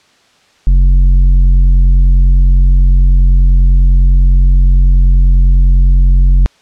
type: tone with tanh clipping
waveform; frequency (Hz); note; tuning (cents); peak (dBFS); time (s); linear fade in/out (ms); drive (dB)
sine; 45.14; F#1; -42; -5; 0.67-6.46; 0; 7
effects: white hiss -49 dBFS RMS until 6.61 s + low-pass 5000 Hz 12 dB/octave